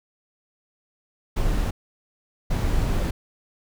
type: noise bursts at uneven times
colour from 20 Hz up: brown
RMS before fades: -22 dBFS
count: 2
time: 1.36-1.71 / 2.5-3.11 s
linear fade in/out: 10 ms
effects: none